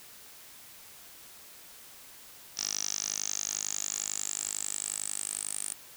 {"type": "tone with band-pass filter sweep", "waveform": "10% pulse", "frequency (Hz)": 51.1, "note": "G#1", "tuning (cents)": -27, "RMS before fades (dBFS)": -35, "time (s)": [2.57, 5.74], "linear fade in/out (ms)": 5, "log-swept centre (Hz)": [5700, 9000], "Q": 9.4, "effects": ["white hiss -51 dBFS RMS until 5.96 s"]}